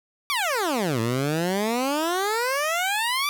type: exponential two-way sweep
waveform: 15% pulse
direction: down then up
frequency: 1191 to 110 to 1191 Hz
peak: -16 dBFS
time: 0.3-3.29 s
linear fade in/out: 0 ms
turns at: 1 s
effects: none